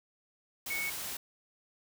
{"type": "tone in noise", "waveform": "sine", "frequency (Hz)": 2217, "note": "C#7", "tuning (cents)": 0, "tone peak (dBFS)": -33, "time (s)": [0.7, 0.9], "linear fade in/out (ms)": 5, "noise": "white", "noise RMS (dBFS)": -39, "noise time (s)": [0.66, 1.17], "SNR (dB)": 3, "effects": []}